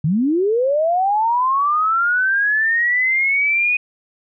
sine linear sweep, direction up, 138.59 to 2489 Hz, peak -14 dBFS, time 0.04-3.77 s, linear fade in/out 5 ms, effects none

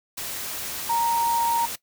sine tone in noise, 932.3 Hz, A#5, in tune, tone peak -20 dBFS, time 0.89-1.66 s, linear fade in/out 10 ms, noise white, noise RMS -32 dBFS, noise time 0.17-1.76 s, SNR +9 dB, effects noise-tail reverb RT60 0.1 s tail -18 dB re dry

